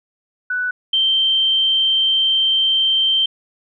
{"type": "tone pair in turn", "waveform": "sine", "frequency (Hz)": [1487, 3131], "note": ["F#6", "G7"], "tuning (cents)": [8, -3], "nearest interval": "octave + minor second", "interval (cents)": 1289, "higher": "second", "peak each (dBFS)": [-18, -13], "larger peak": "second", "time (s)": [[0.5, 0.71], [0.93, 3.26]], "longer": "second", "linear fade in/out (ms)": 5, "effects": []}